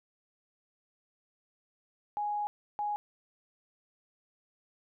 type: tone bursts at uneven times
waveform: sine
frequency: 830.6 Hz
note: G#5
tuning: in tune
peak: -30 dBFS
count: 2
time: 2.17-2.47 / 2.79-2.96 s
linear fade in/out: 0 ms
effects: none